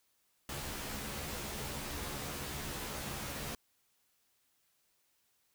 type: noise with comb filter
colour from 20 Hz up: pink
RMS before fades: -41 dBFS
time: 0.49-3.55 s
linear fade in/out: 2 ms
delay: 14 ms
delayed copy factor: +0.75
effects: white hiss -75 dBFS RMS until 5.54 s